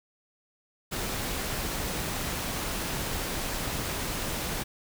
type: noise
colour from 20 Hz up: pink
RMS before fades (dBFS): -32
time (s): 0.91-4.64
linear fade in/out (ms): 20
effects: none